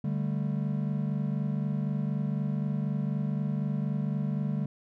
triangle chord, D suspended fourth, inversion none, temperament equal, 146.83 / 196 / 220 Hz, D3 / G3 / A3, 0 / 0 / 0 cents, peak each -28 / -30 / -33 dBFS, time 0.04-4.66 s, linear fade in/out 5 ms, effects none

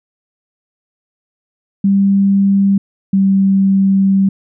sine tone pair in turn, 197.2 / 194.26 Hz, G3 / G3, +11 / -15 cents, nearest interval unison, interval 26 cents, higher first, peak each -8 dBFS, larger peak neither, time 1.84-2.78 / 3.13-4.29 s, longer second, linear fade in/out 5 ms, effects none

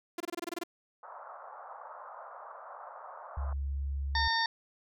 sawtooth tone bursts, 343.6 Hz, F4, 28 cents flat, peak -30 dBFS, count 10, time 0.18-0.636 s, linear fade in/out 5 ms, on 24 ms, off 24 ms
white band-pass noise, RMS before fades -47 dBFS, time 1.03-3.53 s, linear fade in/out 2 ms, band 560 to 1300 Hz, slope 48 dB/octave
sine tone, 69.3 Hz, C#2, in tune, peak -31 dBFS, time 3.37-4.28 s, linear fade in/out 5 ms
harmonic tone, 912 Hz, A#5, 38 cents flat, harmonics 1 / 2 / 4 / 5 / 6, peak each -31 / -31 / -36 / -35 / -39 dBFS, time 4.15-4.46 s, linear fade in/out 2 ms
effects none

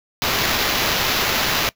violet noise with sample-and-hold, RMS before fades -20 dBFS, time 0.22-1.69 s, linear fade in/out 0 ms, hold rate 8820 Hz, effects noise-tail reverb RT60 0.1 s tail -20 dB re dry

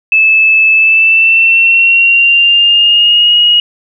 sine tone with pitch glide, 2616 to 2886 Hz, E7 to F#7, -14 to -44 cents, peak -4 dBFS, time 0.12-3.6 s, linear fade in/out 2 ms, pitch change +170 cents, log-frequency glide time 0.73-3.36 s, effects none

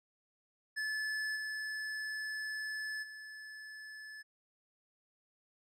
square tone with level steps, 1731 Hz, A6, 29 cents flat, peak -35 / -38 / -47 dBFS, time 0.76-4.23 s, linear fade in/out 20 ms, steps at 1.35 / 3.02 s, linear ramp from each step 20 ms, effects low-pass 8000 Hz 12 dB/octave

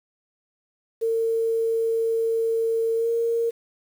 sine tone with pitch glide, 453.9 to 462.9 Hz, A#4 to A#4, -46 to -12 cents, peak -20 dBFS, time 1.01-3.51 s, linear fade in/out 20 ms, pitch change +34 cents, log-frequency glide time 2.96-3.09 s, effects 8-bit

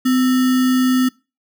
sine tone with sample-and-hold, 255.3 Hz, C4, 42 cents flat, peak -12 dBFS, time 0.05-1.09 s, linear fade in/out 10 ms, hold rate 1575 Hz, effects noise-tail reverb RT60 0.3 s tail -24 dB re dry

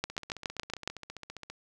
two click trains, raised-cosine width 0.2 ms, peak -13 / -24 dBFS, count 7 / 22, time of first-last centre 0.04-0.876 / 0.1-1.5 s, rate 7.18 / 15 Hz, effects none

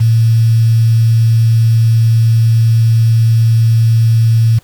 sine tone with quantisation, 113.7 Hz, A#2, 43 cents flat, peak -6 dBFS, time 0-4.59 s, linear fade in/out 10 ms, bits 5, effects pink hiss -48 dBFS RMS until 4.63 s

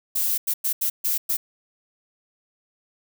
violet noise bursts at uneven times, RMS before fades -23 dBFS, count 6, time 0.15-0.38 / 0.47-0.54 / 0.64-0.73 / 0.81-0.9 / 1.04-1.18 / 1.29-1.37 s, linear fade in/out 10 ms, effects none

